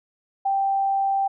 sine tone, 784 Hz, G5, in tune, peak -19 dBFS, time 0.45-1.28 s, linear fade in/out 10 ms, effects none

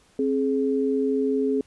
sine tone pair together, 266.4 / 421.7 Hz, C4 / G#4, +31 / +26 cents, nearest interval minor sixth, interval 795 cents, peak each -23 dBFS, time 0.19-1.61 s, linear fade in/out 2 ms, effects pink hiss -59 dBFS RMS until 1.66 s + resampled to 24000 Hz

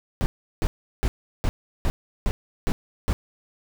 brown noise bursts, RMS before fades -21 dBFS, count 8, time 0.21-3.13 s, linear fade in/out 0 ms, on 50 ms, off 360 ms, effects none

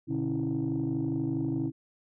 sine tone cluster, 121 / 145.7 / 273.4 / 325.7 Hz, B2 / D3 / C#4 / E4, -35 / -13 / -24 / -21 cents, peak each -34 / -33 / -31 / -30 dBFS, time 0.07-1.72 s, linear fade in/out 50 ms, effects tanh soft clip ceiling -22 dBFS

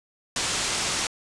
white low-pass noise, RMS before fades -27 dBFS, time 0.36-1.07 s, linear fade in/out 2 ms, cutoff 8000 Hz, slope 24 dB/octave, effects resampled to 24000 Hz

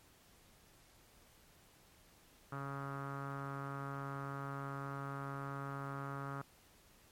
sawtooth tone with low-pass filter, 138.59 Hz, C#3, in tune, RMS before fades -43 dBFS, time 2.52-6.42 s, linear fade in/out 5 ms, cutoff 1300 Hz, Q 5.5, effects pink hiss -65 dBFS RMS until 7.11 s + MP3 64 kbps

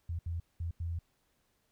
sine tone bursts at uneven times, 84.3 Hz, E2, 39 cents sharp, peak -33 dBFS, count 4, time 0.09-0.19 / 0.26-0.4 / 0.6-0.71 / 0.8-0.99 s, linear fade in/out 5 ms, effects pink hiss -75 dBFS RMS until 1.71 s

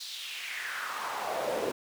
brown noise with high-pass filter sweep, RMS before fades -35 dBFS, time 0-1.72 s, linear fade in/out 10 ms, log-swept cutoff 4400 to 400 Hz, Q 3.3, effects none

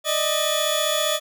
sawtooth tone cluster, 597 / 632 / 3420 Hz, D5 / D#5 / A7, +28 / +27 / -50 cents, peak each -21 dBFS, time 0.04-1.2 s, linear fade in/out 50 ms, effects none

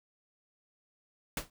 pink noise with exponential decay, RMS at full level -30 dBFS, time 1.37-1.5 s, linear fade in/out 2 ms, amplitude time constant 27 ms, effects none

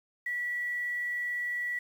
sine tone with quantisation, 1947 Hz, B6, 25 cents flat, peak -30 dBFS, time 0.26-1.79 s, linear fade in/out 5 ms, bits 9, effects none

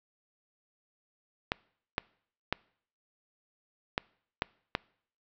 clicks, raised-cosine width 0.3 ms, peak -11 dBFS, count 6, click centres 1.519 / 1.981 / 2.526 / 3.979 / 4.421 / 4.751 s, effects noise-tail reverb RT60 0.6 s tail -25 dB re dry + low-pass 5000 Hz 12 dB/octave

